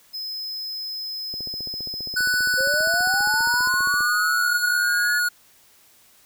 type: tone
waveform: square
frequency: 5100 Hz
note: D#8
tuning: 42 cents sharp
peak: -29 dBFS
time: 0.13-3.69 s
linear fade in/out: 20 ms
type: click train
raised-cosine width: 2 ms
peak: -26 dBFS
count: 41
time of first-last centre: 1.34-4.007 s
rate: 15 Hz
type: tone with pitch glide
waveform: square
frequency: 1487 to 1446.3 Hz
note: F#6 to F#6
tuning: +8 to -40 cents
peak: -20 dBFS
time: 2.16-5.29 s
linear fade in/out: 10 ms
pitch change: -48 cents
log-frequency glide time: 2.61-4.75 s
type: linear sweep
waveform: sine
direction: up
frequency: 513 to 1725 Hz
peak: -25 dBFS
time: 2.57-5.2 s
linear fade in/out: 20 ms
effects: white hiss -55 dBFS RMS until 6.25 s